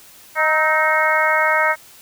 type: harmonic tone with a mistuned harmonic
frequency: 311.1 Hz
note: D#4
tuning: in tune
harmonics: 2 / 3 / 4 / 5 / 6 / 7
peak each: -21 / -21 / -21 / -21 / -21 / -21 dBFS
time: 0.35-1.76 s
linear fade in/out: 50 ms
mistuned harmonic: 4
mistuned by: +53 cents
effects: white hiss -45 dBFS RMS until 2.01 s